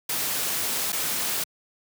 white noise with dropouts, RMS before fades -27 dBFS, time 0.09-1.44 s, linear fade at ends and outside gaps 5 ms, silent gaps 0.922-0.927 s, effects high-pass 100 Hz 12 dB/octave

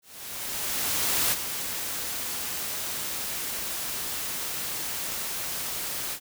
white noise with ADSR envelope, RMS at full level -24 dBFS, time 0.02-6.2 s, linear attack 1300 ms, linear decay 30 ms, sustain -8 dB, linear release 74 ms, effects none

